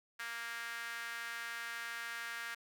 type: tone with high-pass filter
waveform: sawtooth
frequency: 232.8 Hz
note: A#3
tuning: 2 cents flat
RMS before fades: -43 dBFS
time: 0.19-2.55 s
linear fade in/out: 10 ms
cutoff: 1600 Hz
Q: 3.2
effects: none